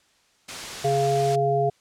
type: noise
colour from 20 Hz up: white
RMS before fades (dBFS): -33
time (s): 0.48-1.36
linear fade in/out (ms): 10
type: harmonic tone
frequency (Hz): 138.59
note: C#3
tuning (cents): 0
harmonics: 1 / 3 / 5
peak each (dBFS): -26 / -23 / -22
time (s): 0.84-1.7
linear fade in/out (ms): 10
effects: white hiss -62 dBFS RMS until 1.8 s + low-pass 7000 Hz 12 dB/octave